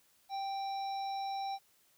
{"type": "harmonic tone", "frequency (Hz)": 784, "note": "G5", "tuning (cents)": 0, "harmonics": [1, 3, 5, 7], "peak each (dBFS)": [-35, -54, -49, -52], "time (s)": [0.29, 1.59], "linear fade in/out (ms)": 50, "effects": ["white hiss -69 dBFS RMS until 1.97 s"]}